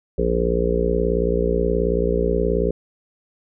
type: harmonic tone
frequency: 58.6 Hz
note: A#1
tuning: 10 cents sharp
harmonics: 1 / 3 / 4 / 5 / 6 / 7 / 8 / 9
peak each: -23 / -25 / -32 / -30 / -33 / -22 / -24 / -27 dBFS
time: 0.18-2.71 s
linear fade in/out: 5 ms
effects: none